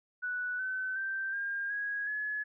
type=tone with pitch steps; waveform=sine; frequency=1480 / 1521.6 / 1564.4 / 1608.4 / 1653.6 / 1700.1 Hz; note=F#6 / F#6 / G6 / G6 / G#6 / G#6; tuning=0 / +48 / -4 / +44 / -8 / +40 cents; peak=-32 dBFS; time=0.22-2.44 s; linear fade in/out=20 ms; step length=370 ms; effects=none